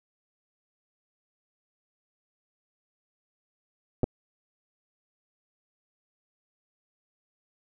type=clicks; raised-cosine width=2 ms; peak=-12 dBFS; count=2; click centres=4.033 / 4.041 s; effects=none